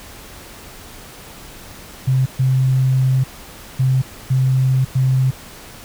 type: tone bursts at uneven times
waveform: sine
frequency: 130.81 Hz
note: C3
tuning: in tune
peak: -12 dBFS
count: 5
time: 2.07-2.26 / 2.39-3.24 / 3.79-4.02 / 4.3-4.85 / 4.95-5.31 s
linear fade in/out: 10 ms
effects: pink hiss -38 dBFS RMS until 5.84 s